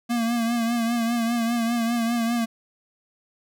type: tone with vibrato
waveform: square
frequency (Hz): 233.1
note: A#3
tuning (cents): 0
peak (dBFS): -22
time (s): 0.09-2.46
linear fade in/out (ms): 20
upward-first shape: triangle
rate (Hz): 5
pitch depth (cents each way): 58
effects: none